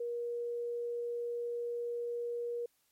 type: tone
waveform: sine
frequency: 475.7 Hz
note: A#4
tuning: 35 cents sharp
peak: -34 dBFS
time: 0-2.66 s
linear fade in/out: 5 ms
effects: white hiss -74 dBFS RMS until 2.91 s + MP3 64 kbps